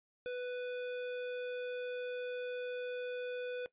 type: tone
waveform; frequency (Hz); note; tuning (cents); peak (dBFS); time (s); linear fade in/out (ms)
square; 495.7; B4; +6; -38; 0.26-3.66; 0
effects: noise-tail reverb RT60 0.1 s tail -18 dB re dry + resampled to 8000 Hz